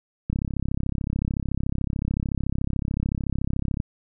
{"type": "click train", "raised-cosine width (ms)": 5, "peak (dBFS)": -13, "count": 119, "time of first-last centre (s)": [0.3, 3.801], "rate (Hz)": 33.7, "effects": []}